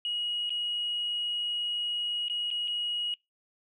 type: tone with dropouts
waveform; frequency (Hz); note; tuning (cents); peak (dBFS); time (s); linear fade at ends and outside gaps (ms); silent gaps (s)
sine; 2897; F#7; -37; -28; 0.05-3.14; 1; 0.494-0.504 / 2.283-2.298 / 2.504-2.512 / 2.676-2.68
effects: noise-tail reverb RT60 0.2 s tail -24 dB re dry + tanh soft clip ceiling -24 dBFS